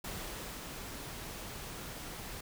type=noise with ADSR envelope; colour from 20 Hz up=pink; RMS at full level=-41 dBFS; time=0.04-2.41 s; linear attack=5 ms; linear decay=550 ms; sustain=-3 dB; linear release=7 ms; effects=none